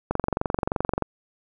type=click train; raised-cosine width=1 ms; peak=-9 dBFS; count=22; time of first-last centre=0.11-1.023 s; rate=23 Hz; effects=none